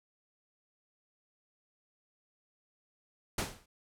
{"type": "noise with exponential decay", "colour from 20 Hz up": "pink", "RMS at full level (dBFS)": -29, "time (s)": [3.38, 3.66], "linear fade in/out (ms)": 5, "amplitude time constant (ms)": 60, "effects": ["low-pass 12000 Hz 12 dB/octave"]}